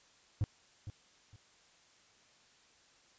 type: tone with echo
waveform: triangle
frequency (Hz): 103.83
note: G#2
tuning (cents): 0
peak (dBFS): -26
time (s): 0.41-0.44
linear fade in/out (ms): 0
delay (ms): 460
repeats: 2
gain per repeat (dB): -12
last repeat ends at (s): 1.36
effects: white hiss -65 dBFS RMS until 3.18 s + resampled to 16000 Hz